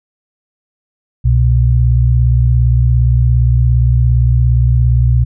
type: tone pair together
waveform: sine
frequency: 64.6 / 121.95 Hz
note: C2 / B2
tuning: -21 / -21 cents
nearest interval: major seventh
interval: 1100 cents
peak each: -10 dBFS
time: 1.24-5.25 s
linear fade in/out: 20 ms
effects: none